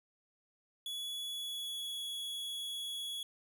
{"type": "tone with pitch glide", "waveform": "45% pulse", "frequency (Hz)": [3392, 3363], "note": ["G#7", "G#7"], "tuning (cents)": [36, 21], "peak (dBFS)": -38, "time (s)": [0.86, 3.23], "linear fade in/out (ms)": 2, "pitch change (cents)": -15, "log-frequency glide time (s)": [1.29, 2.05], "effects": []}